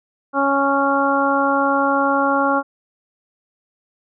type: harmonic tone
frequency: 277.2 Hz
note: C#4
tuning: in tune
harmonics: 1 / 2 / 3 / 4 / 5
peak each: -21 / -21 / -21 / -21 / -21 dBFS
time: 0.33-2.63 s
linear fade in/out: 50 ms
effects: none